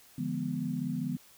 sine chord, D diminished seventh, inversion none, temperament equal with one note detuned, 146.83 / 171.71 / 207.7 / 246.9 Hz, D3 / F3 / Ab3 / Cb4, 0 / -29 / 0 / 0 cents, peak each -37 / -36 / -38 / -34 dBFS, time 0.18-1.17 s, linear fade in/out 5 ms, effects white hiss -58 dBFS RMS until 1.37 s

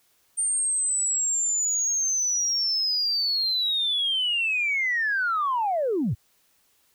sine linear sweep, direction down, 8870 to 80.3 Hz, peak -21 dBFS, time 0.37-6.15 s, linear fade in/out 20 ms, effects tanh soft clip ceiling -17 dBFS + white hiss -65 dBFS RMS until 6.94 s

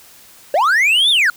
triangle linear two-way sweep, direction up then down, 523.3 to 3680 to 1353 Hz, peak -9 dBFS, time 0.54-1.3 s, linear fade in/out 2 ms, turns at 1.1 s, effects white hiss -44 dBFS RMS until 1.36 s

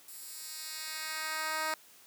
10% pulse tone with high-pass filter sweep, 313.7 Hz, D#4, 14 cents sharp, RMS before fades -38 dBFS, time 0.08-1.74 s, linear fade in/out 2 ms, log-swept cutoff 11000 to 720 Hz, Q 0.76, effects white hiss -58 dBFS RMS until 2.06 s + high-pass 150 Hz 12 dB/octave

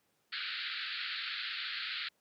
white band-pass noise, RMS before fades -39 dBFS, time 0.32-2.09 s, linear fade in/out 10 ms, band 1300 to 4500 Hz, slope 96 dB/octave, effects pink hiss -75 dBFS RMS until 2.2 s + high-pass 150 Hz 12 dB/octave

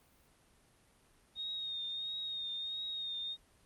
sine tone with vibrato, 3710 Hz, A#7, 9 cents flat, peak -37 dBFS, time 1.35-3.37 s, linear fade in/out 50 ms, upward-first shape triangle, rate 1.5 Hz, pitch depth 41 cents each way, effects pink hiss -67 dBFS RMS until 3.65 s + Opus 32 kbps

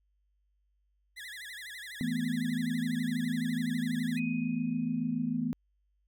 30% pulse tone with vibrato, 1833 Hz, A#6, 30 cents flat, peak -39 dBFS, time 1.16-4.2 s, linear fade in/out 20 ms, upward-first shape sine, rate 12 Hz, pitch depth 190 cents each way
sine chord, E suspended fourth, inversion none, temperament equal, 164.81 / 220 / 246.9 Hz, E3 / A3 / B3, 0 / 0 / 0 cents, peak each -36 / -34 / -31 dBFS, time 2.01-5.53 s, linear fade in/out 0 ms
sine tone with exponential decay, 2500 Hz, D#7, 8 cents sharp, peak -36 dBFS, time 4.17-5.37 s, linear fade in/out 5 ms, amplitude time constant 260 ms
effects added 50 Hz sine -70 dBFS peak until 6.07 s

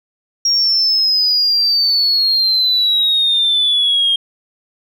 sine exponential sweep, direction down, 5610 to 3217 Hz, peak -10 dBFS, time 0.45-4.16 s, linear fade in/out 5 ms, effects tanh soft clip ceiling -7 dBFS

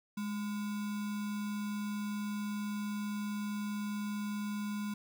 sine tone with sample-and-hold, 207.7 Hz, G#3, in tune, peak -34 dBFS, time 0.17-4.94 s, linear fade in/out 5 ms, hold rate 1225 Hz, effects none

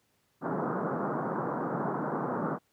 pink band-pass noise, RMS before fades -32 dBFS, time 0.41-2.59 s, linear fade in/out 50 ms, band 140 to 1400 Hz, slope 48 dB/octave, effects pink hiss -72 dBFS RMS until 2.72 s + high-pass 80 Hz 12 dB/octave

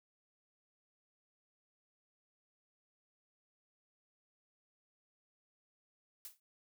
blue noise with exponential decay, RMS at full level -44 dBFS, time 6.25-6.4 s, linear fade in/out 1 ms, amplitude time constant 31 ms, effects none

